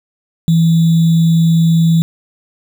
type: tone with sample-and-hold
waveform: sine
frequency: 164.81 Hz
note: E3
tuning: in tune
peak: -7 dBFS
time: 0.48-2.02 s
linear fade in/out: 0 ms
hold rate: 3675 Hz
effects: none